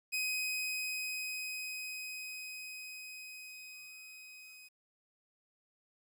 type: tone with level ramp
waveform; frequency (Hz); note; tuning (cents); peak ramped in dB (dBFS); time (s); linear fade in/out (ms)
sawtooth; 2516; D#7; +19; -29 to -49; 0.12-4.69; 20
effects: 11-bit